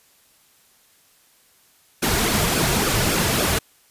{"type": "noise with flanger", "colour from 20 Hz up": "pink", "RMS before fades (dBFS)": -20, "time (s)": [2.02, 3.59], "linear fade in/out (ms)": 10, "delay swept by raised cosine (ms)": [1, 3.9], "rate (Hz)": 3.6, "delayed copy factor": -0.6, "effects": ["white hiss -57 dBFS RMS until 3.9 s", "resampled to 32000 Hz"]}